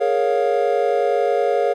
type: chord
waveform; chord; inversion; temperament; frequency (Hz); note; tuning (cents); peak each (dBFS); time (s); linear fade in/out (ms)
triangle; Bb minor seventh; third; equal with one note detuned; 415.3 / 466.2 / 554.4 / 706.6; Ab4 / Bb4 / Db5 / F5; 0 / 0 / 0 / +20; -20 / -19 / -19 / -20; 0-1.74; 20
effects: none